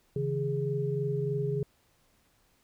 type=tone cluster; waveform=sine; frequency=138.2 / 161.5 / 413.9 Hz; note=C#3 / E3 / G#4; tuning=-5 / -35 / -6 cents; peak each=-31 / -35 / -31 dBFS; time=0.16-1.63 s; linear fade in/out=2 ms; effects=pink hiss -68 dBFS RMS until 2.63 s